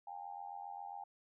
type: tone with amplitude modulation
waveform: sine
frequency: 806 Hz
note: G5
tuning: 48 cents sharp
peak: -40 dBFS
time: 0.07-1.04 s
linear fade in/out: 5 ms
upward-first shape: sine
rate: 87.4 Hz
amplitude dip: 90%
effects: none